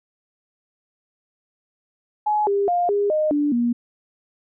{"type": "tone with pitch steps", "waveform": "sine", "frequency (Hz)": [844, 401.1, 704, 406.9, 615, 292.5, 238.4], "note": ["G#5", "G4", "F5", "G#4", "D#5", "D4", "A#3"], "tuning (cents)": [28, 40, 14, -35, -20, -7, 39], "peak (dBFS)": -17, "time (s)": [2.26, 3.73], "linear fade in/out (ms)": 10, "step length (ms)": 210, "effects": []}